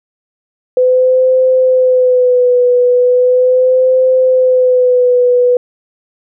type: tone with vibrato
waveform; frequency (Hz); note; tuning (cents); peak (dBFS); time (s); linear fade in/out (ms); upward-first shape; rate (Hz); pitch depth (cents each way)
sine; 504; B4; +35; -6; 0.77-5.57; 2; sine; 0.38; 39
effects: none